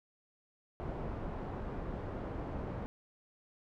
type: low-pass noise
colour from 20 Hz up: pink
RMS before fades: -40 dBFS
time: 0.8-2.86 s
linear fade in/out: 0 ms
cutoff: 880 Hz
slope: 12 dB/octave
effects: none